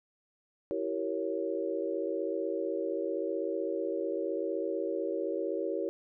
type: chord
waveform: sine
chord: E diminished seventh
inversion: none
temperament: equal with one note detuned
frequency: 329.6 / 385.3 / 466.2 / 554.4 Hz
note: E4 / G4 / Bb4 / Db5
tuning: 0 / -30 / 0 / 0 cents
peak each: -36 / -35 / -36 / -36 dBFS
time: 0.71-5.89 s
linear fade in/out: 0 ms
effects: none